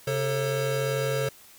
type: tone cluster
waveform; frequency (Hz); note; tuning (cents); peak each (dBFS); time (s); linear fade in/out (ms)
square; 134.4 / 443.3 / 541; C3 / A4 / C#5; +47 / +13 / -42; -30; 0.07-1.29; 5
effects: white hiss -52 dBFS RMS until 1.58 s